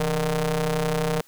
sawtooth ring-modulated tone, 150 Hz, D3, 37 cents sharp, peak -15 dBFS, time 0-1.21 s, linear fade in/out 2 ms, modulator 316 Hz, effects white hiss -56 dBFS RMS until 1.27 s

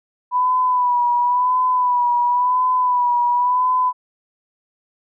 sine tone with vibrato, 987.8 Hz, B5, in tune, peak -14 dBFS, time 0.31-3.93 s, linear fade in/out 50 ms, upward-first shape sine, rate 0.95 Hz, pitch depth 41 cents each way, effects none

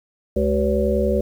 harmonic tone with a mistuned harmonic, 70.8 Hz, C#2, 37 cents sharp, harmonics 1 / 3 / 5 / 7 / 8, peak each -23 / -23 / -23 / -23 / -23 dBFS, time 0.36-1.21 s, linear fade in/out 5 ms, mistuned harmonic 5, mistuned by +120 cents, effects 8-bit

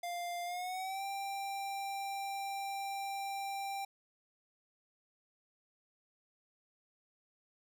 square tone with pitch glide, 698.5 to 788.6 Hz, F5 to G5, 0 to +10 cents, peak -38 dBFS, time 0.03-3.85 s, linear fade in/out 5 ms, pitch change +210 cents, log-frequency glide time 0.44-1.04 s, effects none

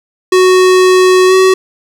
square tone with pitch glide, 370 to 376.5 Hz, F#4 to F#4, 0 to +30 cents, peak -5 dBFS, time 0.32-1.54 s, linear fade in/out 5 ms, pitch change +30 cents, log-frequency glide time 1.27-1.33 s, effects low-pass 9000 Hz 12 dB/octave + 7-bit

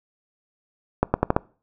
accelerating click train, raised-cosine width 1 ms, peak -3 dBFS, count 5, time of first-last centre 1.03-1.365 s, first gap 110 ms, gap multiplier 0.82, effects noise-tail reverb RT60 0.4 s tail -23 dB re dry

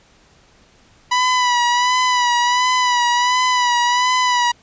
sawtooth tone with vibrato, 985 Hz, B5, 5 cents flat, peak -10 dBFS, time 1.11-4.52 s, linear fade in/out 10 ms, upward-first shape sine, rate 1.4 Hz, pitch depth 42 cents each way, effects pink hiss -52 dBFS RMS until 4.62 s + resampled to 16000 Hz

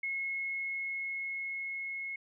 sine tone with level ramp, 2173 Hz, C#7, 35 cents flat, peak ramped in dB -32 to -36 dBFS, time 0.03-2.16 s, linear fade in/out 5 ms, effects none

